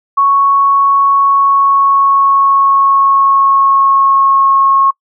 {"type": "tone with pitch glide", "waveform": "sine", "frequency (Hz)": [1108.7, 1090.3], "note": ["C#6", "C#6"], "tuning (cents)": [0, -29], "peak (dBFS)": -6, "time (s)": [0.17, 4.91], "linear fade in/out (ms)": 10, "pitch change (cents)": -29, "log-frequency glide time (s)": [1.15, 4.49], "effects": ["noise-tail reverb RT60 0.1 s tail -24 dB re dry"]}